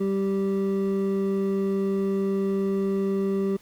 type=tone pair together; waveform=triangle; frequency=195.2 / 390.4 Hz; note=G3 / G4; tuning=-7 / -7 cents; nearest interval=octave; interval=1200 cents; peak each=-23 dBFS; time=0-3.57 s; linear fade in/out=10 ms; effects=pink hiss -55 dBFS RMS until 3.61 s